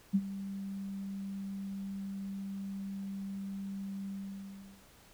sine tone with ADSR envelope, 196 Hz, G3, in tune, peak -22 dBFS, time 0.13-4.84 s, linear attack 22 ms, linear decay 51 ms, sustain -15 dB, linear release 740 ms, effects pink hiss -60 dBFS RMS until 5.13 s

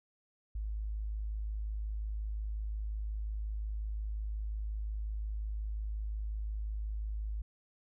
sine tone, 52.8 Hz, G#1, 29 cents sharp, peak -34 dBFS, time 0.55-7.42 s, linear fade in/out 5 ms, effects none

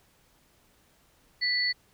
sine tone pair together, 1975.5 / 4435 Hz, B6 / C#8, 0 / 0 cents, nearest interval octave + major second, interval 1400 cents, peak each -27 dBFS, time 1.41-1.73 s, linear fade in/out 20 ms, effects pink hiss -64 dBFS RMS until 1.93 s

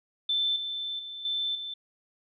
sine tone with level steps, 3536 Hz, A7, 8 cents sharp, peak -24 / -31 / -37 / -27 / -34 dBFS, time 0.29-1.74 s, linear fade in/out 5 ms, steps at 0.56 / 0.99 / 1.25 / 1.55 s, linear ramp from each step 2 ms, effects none

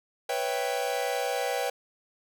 45% pulse chord, C# half-diminished seventh, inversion third, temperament equal, 493.9 / 554.4 / 659.3 / 784 Hz, B4 / C#5 / E5 / G5, 0 / 0 / 0 / 0 cents, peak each -32 / -33 / -36 / -32 dBFS, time 0.29-1.7 s, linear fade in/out 5 ms, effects none

